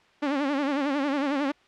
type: tone with vibrato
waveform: sawtooth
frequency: 281.9 Hz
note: C#4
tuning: 29 cents sharp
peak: -20 dBFS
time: 0.22-1.52 s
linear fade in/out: 10 ms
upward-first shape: sine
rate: 11 Hz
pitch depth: 100 cents each way
effects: white hiss -59 dBFS RMS until 1.67 s + low-pass 3000 Hz 12 dB/octave